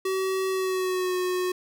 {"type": "tone with pitch glide", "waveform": "square", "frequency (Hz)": [380, 364.5], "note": ["F#4", "F#4"], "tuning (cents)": [46, -26], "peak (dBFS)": -25, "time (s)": [0.05, 1.52], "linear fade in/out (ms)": 5, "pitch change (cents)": -72, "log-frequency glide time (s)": [0.49, 1.16], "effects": []}